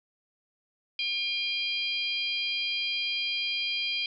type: harmonic tone with a mistuned harmonic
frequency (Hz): 801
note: G5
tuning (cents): +37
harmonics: 3 / 4 / 5 / 6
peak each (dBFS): -32 / -31 / -39 / -35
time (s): 0.99-4.06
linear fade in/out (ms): 2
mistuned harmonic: 5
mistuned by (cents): +29
effects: none